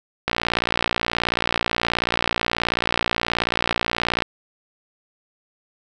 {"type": "click train", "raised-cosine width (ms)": 0.3, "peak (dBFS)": -3, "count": 232, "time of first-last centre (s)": [0.28, 4.222], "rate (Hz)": 58.6, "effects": []}